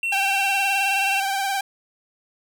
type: tone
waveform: triangle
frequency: 2717 Hz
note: F7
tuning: 48 cents flat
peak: -20 dBFS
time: 0.03-1.2 s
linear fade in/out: 2 ms
type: tone with vibrato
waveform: sawtooth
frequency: 784 Hz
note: G5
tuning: in tune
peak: -18 dBFS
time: 0.12-1.61 s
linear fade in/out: 5 ms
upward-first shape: triangle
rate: 19 Hz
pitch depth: 50 cents each way
effects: none